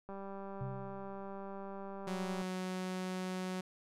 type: click train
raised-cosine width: 1 ms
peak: -33 dBFS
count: 457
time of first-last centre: 0.09-2.417 s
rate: 196 Hz
type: tone with exponential decay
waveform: sine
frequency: 131.1 Hz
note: C3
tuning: 4 cents sharp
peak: -36 dBFS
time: 0.61-1.4 s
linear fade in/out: 0 ms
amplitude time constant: 170 ms
type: tone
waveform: sawtooth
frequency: 185 Hz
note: F#3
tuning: in tune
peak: -33 dBFS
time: 2.07-3.61 s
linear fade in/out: 5 ms
effects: low-pass 10000 Hz 12 dB/octave